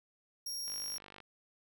sawtooth tone, 5588 Hz, F8, in tune, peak -35 dBFS, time 0.46-0.98 s, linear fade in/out 5 ms
click train, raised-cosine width 0.3 ms, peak -35 dBFS, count 27, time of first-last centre 0.68-1.203 s, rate 49.7 Hz
effects none

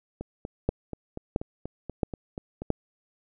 two click trains, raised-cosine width 2 ms, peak -21 / -10 dBFS, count 11 / 4, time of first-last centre 0.21-2.62 / 0.69-2.703 s, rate 4.15 / 1.49 Hz, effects none

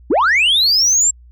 sine linear sweep, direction up, 220 to 7590 Hz, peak -8 dBFS, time 0.1-1.11 s, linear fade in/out 10 ms, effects tanh soft clip ceiling -9 dBFS + added 60 Hz sine -40 dBFS peak until 1.31 s

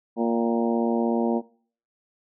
harmonic tone with a mistuned harmonic, 116.54 Hz, A#2, in tune, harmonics 2 / 3 / 4 / 5 / 6 / 7 / 8, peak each -23 / -27 / -29 / -31 / -33 / -34 / -35 dBFS, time 0.16-1.42 s, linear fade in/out 50 ms, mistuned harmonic 7, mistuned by -52 cents, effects noise-tail reverb RT60 0.5 s tail -22 dB re dry

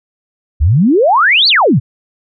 sine exponential two-way sweep, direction up then down, 64.5 to 4699 to 100.1 Hz, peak -6 dBFS, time 0.6-1.8 s, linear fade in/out 20 ms, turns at 1.48 s, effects none

